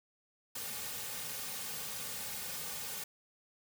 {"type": "noise with comb filter", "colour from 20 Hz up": "white", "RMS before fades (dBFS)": -41, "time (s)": [0.55, 3.04], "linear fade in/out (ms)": 5, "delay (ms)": 3, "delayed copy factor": -0.75, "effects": []}